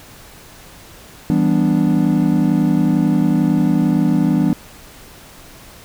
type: chord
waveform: triangle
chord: E minor seventh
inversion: none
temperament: equal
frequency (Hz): 164.81 / 196 / 246.9 / 293.7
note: E3 / G3 / B3 / D4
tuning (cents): 0 / 0 / 0 / 0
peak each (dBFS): -16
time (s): 1.3-4.53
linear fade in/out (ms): 0
effects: pink hiss -41 dBFS RMS until 5.84 s